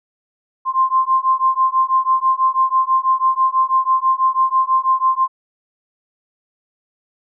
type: beating tone pair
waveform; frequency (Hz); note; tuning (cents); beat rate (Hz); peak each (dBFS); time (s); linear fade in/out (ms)
sine; 1046.5 / 1052.6; C6 / C6; 0 / +10; 6.1; -16; 0.65-5.28; 50
effects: none